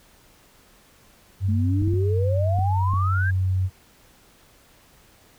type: tone with pitch glide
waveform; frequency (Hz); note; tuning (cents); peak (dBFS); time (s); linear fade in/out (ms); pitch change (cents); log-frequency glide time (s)
sine; 96.3 to 93.4; G2 to F#2; -30 to +17; -19; 1.4-3.7; 50; -53; 1.88-3.29
type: exponential sweep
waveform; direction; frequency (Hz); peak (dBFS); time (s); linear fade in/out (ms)
sine; up; 210 to 1654; -25; 1.48-3.31; 10
type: clicks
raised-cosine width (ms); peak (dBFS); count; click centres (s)
5; -19; 5; 1.822 / 1.878 / 1.936 / 2.589 / 2.937
effects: pink hiss -55 dBFS RMS until 5.38 s